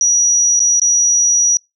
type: tone with dropouts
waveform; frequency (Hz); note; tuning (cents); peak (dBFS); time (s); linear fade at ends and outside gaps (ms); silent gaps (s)
sine; 5810; F#8; -32; -9; 0.01-1.57; 1; 0.594-0.602 / 0.797-0.817
effects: noise-tail reverb RT60 0.2 s tail -26 dB re dry